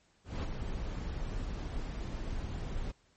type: noise with ADSR envelope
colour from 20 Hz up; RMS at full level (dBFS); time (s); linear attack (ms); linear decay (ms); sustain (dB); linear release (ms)
brown; -31; 0.24-2.92; 190; 24; -6; 15
effects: pink hiss -69 dBFS RMS until 3.16 s + MP3 32 kbps